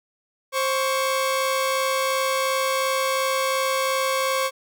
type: tone pair together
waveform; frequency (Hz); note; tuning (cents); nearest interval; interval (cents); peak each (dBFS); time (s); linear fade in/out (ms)
sawtooth; 528.6 / 1120; C5 / C#6; +18 / +18; octave + minor second; 1300; -19 / -21; 0.52-4.51; 50
effects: none